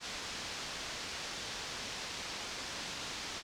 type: low-pass noise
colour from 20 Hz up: white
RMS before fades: -42 dBFS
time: 0-3.43 s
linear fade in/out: 50 ms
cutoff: 5900 Hz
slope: 24 dB/octave
effects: none